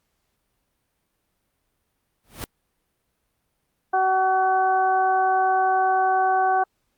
pink noise with exponential growth, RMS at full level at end -28 dBFS, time 2.24-2.44 s, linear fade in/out 0 ms, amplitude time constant 43 ms
harmonic tone, 377.5 Hz, F#4, 35 cents sharp, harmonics 1 / 2 / 3 / 4, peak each -28 / -18 / -28 / -28 dBFS, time 3.93-6.64 s, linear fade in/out 10 ms
effects pink hiss -73 dBFS RMS until 6.97 s + Opus 48 kbps

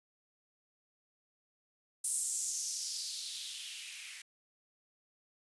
violet noise with band-pass filter sweep, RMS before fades -39 dBFS, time 2.04-4.22 s, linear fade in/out 5 ms, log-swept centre 9000 to 2100 Hz, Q 3.3, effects resampled to 24000 Hz

